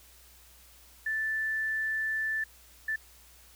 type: tone bursts at uneven times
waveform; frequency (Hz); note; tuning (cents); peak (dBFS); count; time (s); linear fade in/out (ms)
sine; 1760; A6; 0; -28; 2; 1.06-2.44 / 2.88-2.96; 5
effects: added 60 Hz sine -59 dBFS peak until 3.55 s + white hiss -57 dBFS RMS until 3.55 s